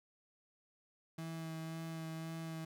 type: tone with vibrato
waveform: 35% pulse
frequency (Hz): 162.2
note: E3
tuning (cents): -28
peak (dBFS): -40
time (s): 1.18-2.65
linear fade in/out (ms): 5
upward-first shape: sine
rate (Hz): 1.9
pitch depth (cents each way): 14
effects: none